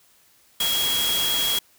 sine tone in noise, 3300 Hz, G#7, 12 cents flat, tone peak -22 dBFS, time 0.6-1.59 s, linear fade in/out 5 ms, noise white, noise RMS -26 dBFS, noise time 0.6-1.59 s, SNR +1 dB, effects white hiss -58 dBFS RMS until 1.78 s

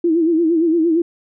sine tone with vibrato, 329.6 Hz, E4, in tune, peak -12 dBFS, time 0.04-1.02 s, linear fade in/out 5 ms, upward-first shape sine, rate 8.7 Hz, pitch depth 90 cents each way, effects none

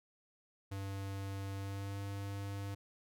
square tone with pitch glide, 98 to 99.6 Hz, G2 to G2, 0 to +28 cents, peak -40 dBFS, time 0.71-2.75 s, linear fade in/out 10 ms, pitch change +28 cents, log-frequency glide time 1.55-1.99 s, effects none

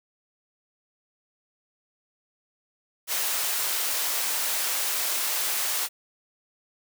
white high-pass noise, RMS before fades -27 dBFS, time 3.07-5.89 s, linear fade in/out 50 ms, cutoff 540 Hz, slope 12 dB/octave, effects none

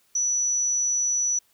sine tone, 5920 Hz, F#8, in tune, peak -21 dBFS, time 0.15-1.39 s, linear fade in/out 5 ms, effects white hiss -64 dBFS RMS until 1.53 s

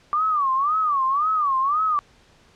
sine tone with vibrato, 1162 Hz, D6, 19 cents flat, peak -18 dBFS, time 0.13-1.99 s, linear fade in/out 0 ms, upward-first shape sine, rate 1.9 Hz, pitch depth 180 cents each way, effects pink hiss -55 dBFS RMS until 2.55 s + low-pass 6000 Hz 12 dB/octave

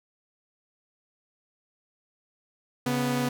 sawtooth tone pair together, 138.57 / 246.9 Hz, C#3 / B3, 0 / 0 cents, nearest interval minor seventh, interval 1000 cents, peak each -26 / -22 dBFS, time 2.86-3.29 s, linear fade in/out 5 ms, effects none

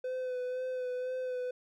triangle tone with vibrato, 506 Hz, B4, 42 cents sharp, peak -31 dBFS, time 0.04-1.51 s, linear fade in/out 5 ms, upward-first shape sine, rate 2 Hz, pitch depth 24 cents each way, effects none

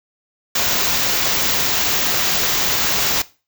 white band-stop noise, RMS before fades -18 dBFS, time 0.55-3.22 s, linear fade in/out 5 ms, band 7400 to 14000 Hz, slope 96 dB/octave, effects noise-tail reverb RT60 0.3 s tail -18 dB re dry

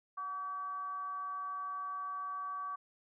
sine tone with frequency modulation, 1143 Hz, D6, 47 cents flat, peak -37 dBFS, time 0.17-2.76 s, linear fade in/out 10 ms, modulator 407 Hz, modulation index 0.29, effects none

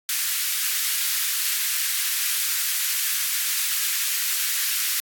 white high-pass noise, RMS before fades -24 dBFS, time 0.09-5 s, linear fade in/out 0 ms, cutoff 1500 Hz, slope 24 dB/octave, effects AAC 64 kbps

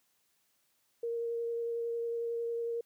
sine tone with vibrato, 466.2 Hz, A#4, in tune, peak -32 dBFS, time 1.03-2.81 s, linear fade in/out 5 ms, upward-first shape sine, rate 11 Hz, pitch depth 10 cents each way, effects white hiss -74 dBFS RMS until 2.85 s + high-pass 80 Hz 12 dB/octave

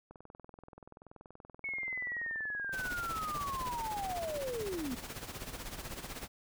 click train, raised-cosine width 1 ms, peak -37 dBFS, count 56, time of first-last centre 0.11-2.742 s, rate 20.9 Hz
sine linear sweep, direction down, 2217 to 233.1 Hz, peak -35 dBFS, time 1.64-4.95 s, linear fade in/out 5 ms
pink noise with tremolo, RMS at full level -41 dBFS, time 2.72-6.28 s, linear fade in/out 20 ms, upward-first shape sine, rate 16 Hz, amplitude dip 65%
effects none

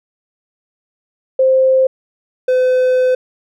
sine / triangle tone pair in turn, 524 / 509.1 Hz, C5 / C5, +2 / -47 cents, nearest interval unison, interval 49 cents, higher first, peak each -8 dBFS, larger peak neither, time 1.39-1.87 / 2.48-3.15 s, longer second, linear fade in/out 5 ms, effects none

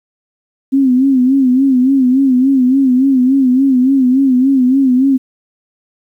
sine tone with vibrato, 261.9 Hz, C4, 2 cents sharp, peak -7 dBFS, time 0.72-5.18 s, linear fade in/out 20 ms, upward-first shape sine, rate 3.5 Hz, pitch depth 89 cents each way, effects 8-bit

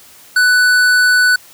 sine tone with tanh clipping, 1490 Hz, F#6, 12 cents sharp, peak -10 dBFS, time 0.36-1.36 s, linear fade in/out 5 ms, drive 16 dB, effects white hiss -42 dBFS RMS until 1.53 s

